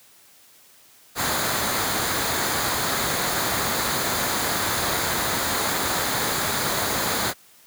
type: noise with comb filter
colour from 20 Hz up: pink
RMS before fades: -24 dBFS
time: 1.15-7.34 s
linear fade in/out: 50 ms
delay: 0.36 ms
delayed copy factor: -0.5
effects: white hiss -53 dBFS RMS until 7.66 s + high-pass 80 Hz 12 dB/octave